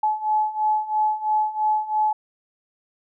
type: beating tone pair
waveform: sine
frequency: 855 / 858 Hz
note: A5 / A5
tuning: -50 / -44 cents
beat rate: 3 Hz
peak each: -24 / -21 dBFS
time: 0.03-2.13 s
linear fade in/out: 5 ms
effects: none